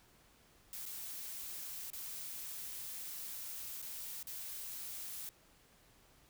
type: noise with dropouts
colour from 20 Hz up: blue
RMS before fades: -45 dBFS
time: 0.73-5.29 s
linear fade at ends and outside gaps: 0 ms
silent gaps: 0.855-0.862 / 1.902-1.933 / 3.817-3.825 / 4.228-4.271 s
effects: pink hiss -66 dBFS RMS until 6.29 s